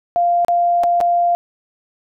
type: tone with dropouts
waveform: sine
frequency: 696 Hz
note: F5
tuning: 6 cents flat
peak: -12 dBFS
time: 0.16-1.35 s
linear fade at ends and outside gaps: 0 ms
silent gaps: 0.448-0.483 / 0.835-0.839 / 1.004-1.011 s
effects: none